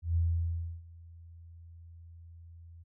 sine tone with ADSR envelope, 83.9 Hz, E2, 31 cents sharp, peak -24 dBFS, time 0.02-2.84 s, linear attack 140 ms, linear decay 660 ms, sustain -24 dB, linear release 21 ms, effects none

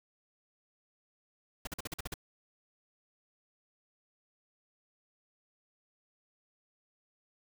pink noise bursts, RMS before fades -38 dBFS, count 8, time 1.65-2.141 s, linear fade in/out 5 ms, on 22 ms, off 45 ms, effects none

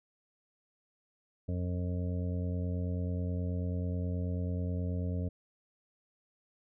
harmonic tone, 89.3 Hz, F2, 39 cents sharp, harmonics 1 / 2 / 3 / 5 / 6 / 7, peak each -32 / -38 / -42 / -46 / -48 / -49 dBFS, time 1.48-5.29 s, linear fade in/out 10 ms, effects none

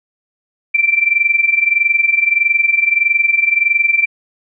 sine tone with amplitude modulation, 2349 Hz, D7, in tune, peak -7 dBFS, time 0.74-4.06 s, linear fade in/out 10 ms, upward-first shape sine, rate 21.6 Hz, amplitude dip 80%, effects none

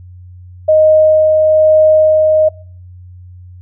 sine tone with tremolo, 622.3 Hz, D#5, in tune, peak -4 dBFS, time 0.68-2.49 s, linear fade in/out 10 ms, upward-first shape sine, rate 1.1 Hz, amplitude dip 25%, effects noise-tail reverb RT60 0.5 s tail -24 dB re dry + added 90 Hz sine -32 dBFS peak until 3.61 s

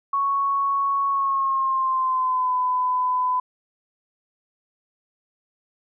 sine tone with pitch glide, 1108.7 to 1005 Hz, C#6 to B5, 0 to +30 cents, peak -19 dBFS, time 0.13-3.4 s, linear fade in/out 5 ms, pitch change -170 cents, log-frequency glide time 1.09-2.54 s, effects none

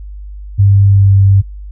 sine tone with pitch glide, 99.4 to 98.03 Hz, G2 to G2, +25 to +1 cents, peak -4 dBFS, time 0.58-1.42 s, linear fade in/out 20 ms, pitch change -24 cents, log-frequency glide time 0.89-1.11 s, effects noise-tail reverb RT60 0.1 s tail -26 dB re dry + added 50 Hz sine -25 dBFS peak until 1.71 s

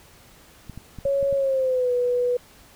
clicks, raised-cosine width 5 ms, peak -24 dBFS, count 6, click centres 0.697 / 0.776 / 0.987 / 1.055 / 1.228 / 1.327 s
sine tone with pitch glide, 554.4 to 491.1 Hz, C#5 to B4, 0 to -10 cents, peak -19 dBFS, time 1.05-2.37 s, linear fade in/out 5 ms, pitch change -210 cents, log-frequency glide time 1.34-1.93 s
effects pink hiss -51 dBFS RMS until 2.75 s

